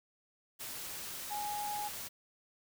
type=tone in noise; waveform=sine; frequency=830.6 Hz; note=G#5; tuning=in tune; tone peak=-36 dBFS; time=1.3-1.89 s; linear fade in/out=20 ms; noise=white; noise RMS=-43 dBFS; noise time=0.59-2.09 s; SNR=+4 dB; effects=none